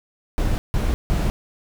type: noise bursts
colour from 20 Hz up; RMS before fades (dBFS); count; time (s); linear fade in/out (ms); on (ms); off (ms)
brown; -20; 3; 0.38-1.3; 0; 200; 160
effects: none